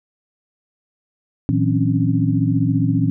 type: tone cluster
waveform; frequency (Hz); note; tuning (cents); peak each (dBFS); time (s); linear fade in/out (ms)
sine; 114.8 / 161.3 / 182.6 / 265.4 / 280.3; A#2 / E3 / F#3 / C4 / C#4; -26 / -37 / -23 / +25 / +19; -19 / -20 / -26 / -21 / -22; 1.49-3.1; 0
effects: none